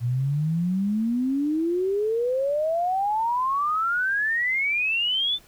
sine exponential sweep, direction up, 116.54 to 3574 Hz, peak -21 dBFS, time 0-5.39 s, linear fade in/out 50 ms, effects pink hiss -54 dBFS RMS until 5.47 s

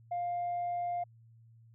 sine tone, 702 Hz, F5, 9 cents sharp, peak -30 dBFS, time 0.11-1.04 s, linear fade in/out 10 ms, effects tanh soft clip ceiling -29 dBFS + added 114 Hz sine -56 dBFS peak until 1.74 s

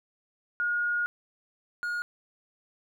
sine / triangle tone pair in turn, 1434 / 1434 Hz, F6 / F6, +45 / +45 cents, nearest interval unison, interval 0 cents, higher neither, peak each -25 / -27 dBFS, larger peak first, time 0.6-1.06 / 1.83-2.02 s, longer first, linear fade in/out 0 ms, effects none

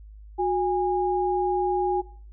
sine tone pair together, 364.4 / 819 Hz, F#4 / G#5, -26 / -24 cents, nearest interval octave + major second, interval 1402 cents, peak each -24 dBFS, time 0.38-2.02 s, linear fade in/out 20 ms, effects noise-tail reverb RT60 0.5 s tail -20 dB re dry + added 52 Hz sine -42 dBFS peak until 2.32 s

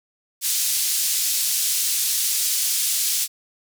white band-pass noise, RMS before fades -22 dBFS, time 0.41-3.28 s, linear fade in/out 50 ms, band 4100 to 12000 Hz, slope 12 dB/octave, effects none

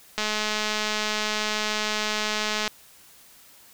click train, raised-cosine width 0.2 ms, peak -9 dBFS, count 533, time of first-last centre 0.18-2.678 s, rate 213 Hz, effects white hiss -52 dBFS RMS until 3.73 s

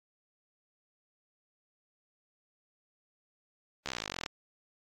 slowing click train, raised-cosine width 0.2 ms, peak -17 dBFS, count 22, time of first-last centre 3.86-4.261 s, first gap 14 ms, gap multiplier 1.03, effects AAC 48 kbps

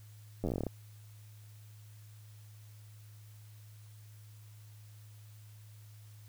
slowing click train, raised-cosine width 2 ms, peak -21 dBFS, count 13, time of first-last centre 0.44-0.667 s, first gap 10 ms, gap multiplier 1.11, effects added 106 Hz sine -51 dBFS peak until 6.28 s + white hiss -64 dBFS RMS until 6.28 s

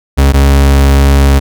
40% pulse tone pair in turn, 69.1 / 69.1 Hz, C#2 / C#2, -5 / -5 cents, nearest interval unison, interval 0 cents, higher neither, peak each -3 dBFS, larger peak neither, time 0.17-0.33 / 0.33-1.4 s, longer second, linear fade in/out 20 ms, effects none

